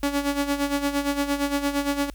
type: tone with tremolo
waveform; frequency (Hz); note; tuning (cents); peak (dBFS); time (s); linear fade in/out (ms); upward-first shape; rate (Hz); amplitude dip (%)
sawtooth; 283.6; C#4; +40; -16; 0.03-2.1; 2; sine; 8.7; 70
effects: added 50 Hz sine -39 dBFS peak until 2.14 s + white hiss -59 dBFS RMS until 2.14 s